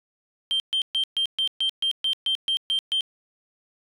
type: tone bursts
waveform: sine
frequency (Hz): 3150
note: G7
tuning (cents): +8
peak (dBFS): -19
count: 12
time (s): 0.51-3.008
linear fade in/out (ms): 0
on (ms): 89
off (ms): 130
effects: tanh soft clip ceiling -18 dBFS